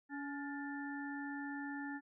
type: harmonic tone with a mistuned harmonic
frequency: 282.8 Hz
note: C#4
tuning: 35 cents sharp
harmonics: 1 / 3 / 5 / 6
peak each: -42 / -49 / -53 / -47 dBFS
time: 0.09-2.01 s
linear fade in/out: 50 ms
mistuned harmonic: 6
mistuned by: +67 cents
effects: none